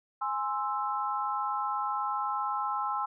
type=chord; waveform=sine; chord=Ab augmented; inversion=none; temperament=equal; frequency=830.6 / 1046.5 / 1318.5 Hz; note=Ab5 / C6 / E6; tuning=0 / 0 / 0 cents; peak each=-33 dBFS; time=0.21-3.06 s; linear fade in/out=10 ms; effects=none